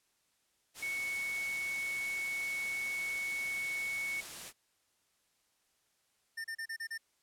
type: noise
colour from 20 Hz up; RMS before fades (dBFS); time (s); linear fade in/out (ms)
white; -45; 0.74-4.53; 50
type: tone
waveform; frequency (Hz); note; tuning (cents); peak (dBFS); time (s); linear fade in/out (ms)
sine; 2217; C#7; 0; -34; 0.82-4.21; 10
type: tone bursts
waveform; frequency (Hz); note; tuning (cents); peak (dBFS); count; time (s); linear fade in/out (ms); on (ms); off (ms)
square; 1805; A6; +44; -38; 6; 6.37-6.979; 10; 74; 33
effects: white hiss -75 dBFS RMS until 7.22 s + low-pass 11000 Hz 12 dB/octave